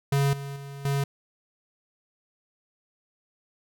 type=tone with level steps; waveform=square; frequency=139.7 Hz; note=C#3; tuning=14 cents sharp; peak=-21 / -34 / -38 / -24 dBFS; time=0.12-1.04 s; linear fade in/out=5 ms; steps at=0.33 / 0.56 / 0.85 s; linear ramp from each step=2 ms; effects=none